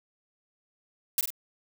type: noise with echo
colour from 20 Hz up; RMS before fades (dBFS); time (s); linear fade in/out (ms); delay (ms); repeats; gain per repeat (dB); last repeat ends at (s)
blue; -24; 1.18-1.21; 2; 47; 2; -6; 1.304
effects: none